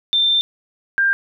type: tone pair in turn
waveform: sine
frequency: 3576 / 1592.9 Hz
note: A7 / G6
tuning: +27 / +27 cents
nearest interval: octave + major second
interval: 1400 cents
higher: first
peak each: -13 dBFS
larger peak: neither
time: 0.13-0.41 / 0.98-1.13 s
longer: first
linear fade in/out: 0 ms
effects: none